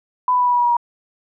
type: tone with pitch steps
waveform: sine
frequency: 1000 / 993.1 / 986.2 / 979.4 / 972.7 / 965.9 / 959.3 / 952.6 Hz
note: B5 / B5 / B5 / B5 / B5 / B5 / A#5 / A#5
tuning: +21 / +9 / -3 / -15 / -27 / -39 / +49 / +37 cents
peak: -13 dBFS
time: 0.28-0.768 s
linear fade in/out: 2 ms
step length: 61 ms
effects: none